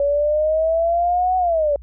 sine exponential two-way sweep, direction up then down, 563 to 746 to 563 Hz, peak -15 dBFS, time 0-1.76 s, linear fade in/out 2 ms, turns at 1.37 s, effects added 60 Hz sine -36 dBFS peak until 1.82 s

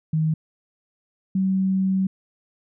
sine tone pair in turn, 157.5 / 190.32 Hz, D#3 / F#3, +21 / +49 cents, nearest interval minor third, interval 328 cents, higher second, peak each -18 dBFS, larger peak neither, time 0.13-0.34 / 1.35-2.07 s, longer second, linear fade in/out 5 ms, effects none

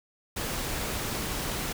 pink noise, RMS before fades -32 dBFS, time 0.36-1.73 s, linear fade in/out 10 ms, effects none

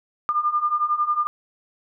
sine beating tone pair, 1198 / 1209 Hz, D6 / D6, +34 / +50 cents, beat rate 11 Hz, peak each -24 / -21 dBFS, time 0.29-1.27 s, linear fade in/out 0 ms, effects none

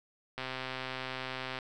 click train, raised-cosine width 0.3 ms, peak -21 dBFS, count 158, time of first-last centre 0.38-1.588 s, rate 130 Hz, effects none

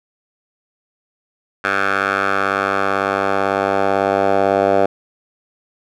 10% pulse tone with band-pass filter sweep, 98 Hz, G2, in tune, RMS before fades -17 dBFS, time 1.64-4.86 s, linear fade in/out 5 ms, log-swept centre 1500 to 670 Hz, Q 2.3, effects none

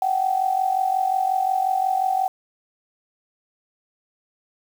sine tone with amplitude modulation, 759 Hz, F#5, 44 cents sharp, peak -15 dBFS, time 0.02-2.28 s, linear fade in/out 2 ms, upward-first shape sine, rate 45.6 Hz, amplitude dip 75%, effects 7-bit

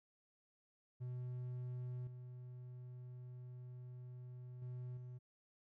triangle tone with level steps, 124.6 Hz, B2, 16 cents sharp, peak -40 / -47 / -42 / -46 dBFS, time 1-5.19 s, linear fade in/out 20 ms, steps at 2.07 / 4.62 / 4.97 s, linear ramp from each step 2 ms, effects none

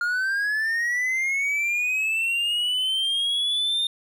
triangle linear sweep, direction up, 1407 to 3643 Hz, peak -20 dBFS, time 0.01-3.87 s, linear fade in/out 2 ms, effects none

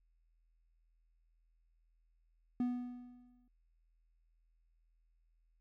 triangle tone with exponential decay, 246.1 Hz, B3, 6 cents flat, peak -28 dBFS, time 2.6-3.48 s, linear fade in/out 2 ms, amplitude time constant 190 ms, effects added 41 Hz sine -70 dBFS peak until 5.6 s

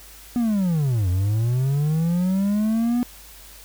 triangle linear two-way sweep, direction down then up, 246.9 to 87.31 to 246.9 Hz, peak -16 dBFS, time 0.36-3.03 s, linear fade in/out 0 ms, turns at 1.09 s, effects added 50 Hz sine -47 dBFS peak until 3.64 s + white hiss -45 dBFS RMS until 3.64 s

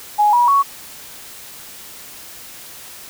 sine tone with pitch steps, 835 / 964.7 / 1114.6 Hz, G#5 / B5 / C#6, +9 / -41 / +9 cents, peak -10 dBFS, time 0.18-0.63 s, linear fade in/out 20 ms, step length 150 ms, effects white hiss -37 dBFS RMS until 3.09 s

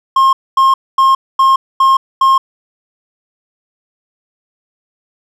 triangle tone bursts, 1069 Hz, C6, 37 cents sharp, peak -4 dBFS, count 6, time 0.16-2.38 s, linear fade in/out 5 ms, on 170 ms, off 240 ms, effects none

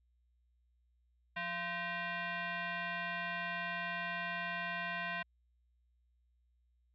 sine tone with frequency modulation, 174.61 Hz, F3, in tune, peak -36 dBFS, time 1.36-5.23 s, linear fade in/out 10 ms, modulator 861 Hz, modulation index 2.9, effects added 60 Hz sine -70 dBFS peak until 6.94 s

